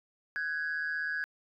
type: tone pair together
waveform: sine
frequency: 1504 / 1660 Hz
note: F#6 / G#6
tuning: +28 / -1 cents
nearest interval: major second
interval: 171 cents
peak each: -34 / -31 dBFS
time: 0.36-1.24 s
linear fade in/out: 0 ms
effects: tanh soft clip ceiling -27 dBFS